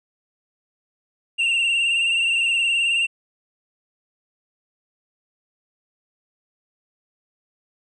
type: tone with vibrato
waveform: triangle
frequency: 2746 Hz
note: F7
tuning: 30 cents flat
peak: -16 dBFS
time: 1.38-3.07 s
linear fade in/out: 20 ms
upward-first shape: sine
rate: 19 Hz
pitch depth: 46 cents each way
effects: resampled to 24000 Hz